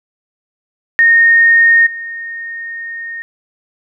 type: tone with level steps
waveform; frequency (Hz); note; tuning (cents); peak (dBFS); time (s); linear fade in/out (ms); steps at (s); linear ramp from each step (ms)
sine; 1845; A#6; -18; -5 / -22; 0.99-3.22; 0; 1.86; 10
effects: none